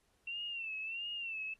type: tone with vibrato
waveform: sine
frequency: 2712 Hz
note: E7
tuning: 49 cents sharp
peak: -38 dBFS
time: 0.27-1.54 s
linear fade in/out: 5 ms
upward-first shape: sine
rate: 1.5 Hz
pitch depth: 91 cents each way
effects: pink hiss -75 dBFS RMS until 1.59 s + AAC 32 kbps